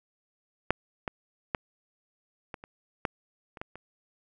clicks, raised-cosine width 0.5 ms, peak -7 / -16 / -12 / -22 / -29 / -12 / -29 / -20 / -28 dBFS, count 9, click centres 0.706 / 1.078 / 1.548 / 2.542 / 2.639 / 3.052 / 3.572 / 3.615 / 3.756 s, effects none

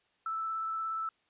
sine tone with vibrato, 1319 Hz, E6, 1 cent sharp, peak -32 dBFS, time 0.26-1.09 s, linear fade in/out 2 ms, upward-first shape sine, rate 17 Hz, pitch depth 11 cents each way, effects white hiss -72 dBFS RMS until 1.29 s + resampled to 8000 Hz

